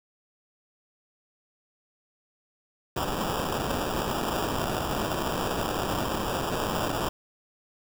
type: noise with sample-and-hold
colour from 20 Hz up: violet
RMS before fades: -29 dBFS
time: 2.96-7.09 s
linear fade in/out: 5 ms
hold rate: 2100 Hz
effects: none